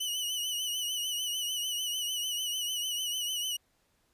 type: tone with vibrato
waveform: sawtooth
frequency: 2960 Hz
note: F#7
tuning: in tune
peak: -28 dBFS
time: 0-3.57 s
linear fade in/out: 10 ms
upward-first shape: triangle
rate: 6.7 Hz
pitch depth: 71 cents each way
effects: pink hiss -72 dBFS RMS until 4.13 s + resampled to 32000 Hz